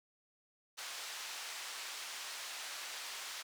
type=band-pass noise; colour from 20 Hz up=white; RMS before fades=-45 dBFS; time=0.77-3.43 s; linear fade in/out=20 ms; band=780 to 5800 Hz; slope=12 dB/octave; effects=none